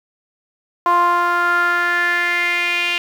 sawtooth tone with band-pass filter sweep, 349.2 Hz, F4, in tune, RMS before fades -17 dBFS, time 0.86-2.98 s, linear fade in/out 0 ms, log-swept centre 1000 to 2700 Hz, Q 5.3, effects 7-bit

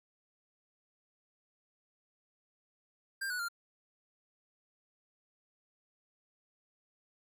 square tone with pitch steps, 1590 / 1473 / 1394 Hz, G6 / F#6 / F6, +24 / -8 / -4 cents, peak -35 dBFS, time 3.21-3.486 s, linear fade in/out 10 ms, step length 92 ms, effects none

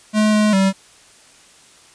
square tone with pitch steps, 213.7 / 212.2 / 193 Hz, G#3 / G#3 / G3, +50 / +38 / -27 cents, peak -13 dBFS, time 0.13-0.73 s, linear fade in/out 50 ms, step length 200 ms, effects white hiss -48 dBFS RMS until 1.94 s + resampled to 22050 Hz

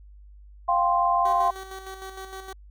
sine chord, F suspended second, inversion none, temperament equal, 698.5 / 784 / 1046.5 Hz, F5 / G5 / C6, 0 / 0 / 0 cents, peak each -23 / -26 / -22 dBFS, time 0.68-1.51 s, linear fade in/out 10 ms
15% pulse tone with tremolo, 382 Hz, G4, 45 cents flat, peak -29 dBFS, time 1.25-2.53 s, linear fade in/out 5 ms, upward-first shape square, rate 6.5 Hz, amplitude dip 50%
effects added 50 Hz sine -45 dBFS peak until 2.7 s

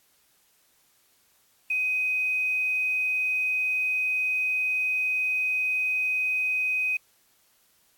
sine tone with quantisation, 2511 Hz, D#7, 15 cents sharp, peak -23 dBFS, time 1.7-6.97 s, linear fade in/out 5 ms, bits 8, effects white hiss -64 dBFS RMS until 7.97 s + AAC 64 kbps

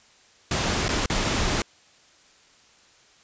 pink noise with dropouts, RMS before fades -24 dBFS, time 0.51-1.62 s, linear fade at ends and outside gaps 2 ms, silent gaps 0.882-0.89 / 1.06-1.099 s, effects white hiss -56 dBFS RMS until 3.23 s + resampled to 16000 Hz

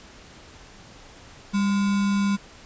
sine tone with sample-and-hold, 199.3 Hz, G3, 29 cents sharp, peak -19 dBFS, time 1.53-2.37 s, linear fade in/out 20 ms, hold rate 1225 Hz, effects pink hiss -47 dBFS RMS until 2.65 s + resampled to 16000 Hz

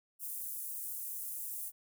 pink high-pass noise, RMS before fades -41 dBFS, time 0.19-1.72 s, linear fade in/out 50 ms, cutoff 10000 Hz, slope 24 dB/octave, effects none

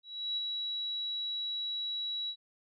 sine tone with ADSR envelope, 3900 Hz, B7, 23 cents flat, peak -30 dBFS, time 0.03-2.36 s, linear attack 340 ms, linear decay 22 ms, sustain -3 dB, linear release 70 ms, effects none

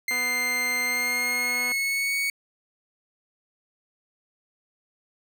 40% pulse tone with pitch glide, 2093 to 2230 Hz, C7 to C#7, 0 to +10 cents, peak -23 dBFS, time 0.08-2.3 s, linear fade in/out 2 ms, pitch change +110 cents, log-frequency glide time 0.84-2.15 s
click train, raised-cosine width 0.5 ms, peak -22 dBFS, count 400, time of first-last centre 0.11-1.719 s, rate 248 Hz
effects high-pass 150 Hz 12 dB/octave

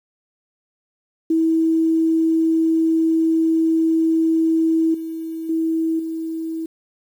sine tone with level steps, 324.2 Hz, E4, 29 cents flat, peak -14 / -25 / -17 / -23 dBFS, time 1.3-6.66 s, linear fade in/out 5 ms, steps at 4.94 / 5.49 / 5.99 s, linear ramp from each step 5 ms, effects 8-bit

